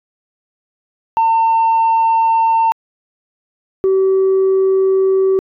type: tone pair in turn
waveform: sine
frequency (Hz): 904 / 382.6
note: A5 / G4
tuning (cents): +47 / -42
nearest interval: octave + minor third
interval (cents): 1489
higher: first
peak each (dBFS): -8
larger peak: neither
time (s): 1.17-2.72 / 3.84-5.39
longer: neither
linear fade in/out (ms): 0
effects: tanh soft clip ceiling -8 dBFS